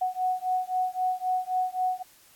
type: beating tone pair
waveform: sine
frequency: 737 / 740.8 Hz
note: F#5 / F#5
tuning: -7 / +2 cents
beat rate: 3.8 Hz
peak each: -28 dBFS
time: 0.01-2.03 s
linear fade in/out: 10 ms
effects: white hiss -57 dBFS RMS until 2.35 s + AAC 64 kbps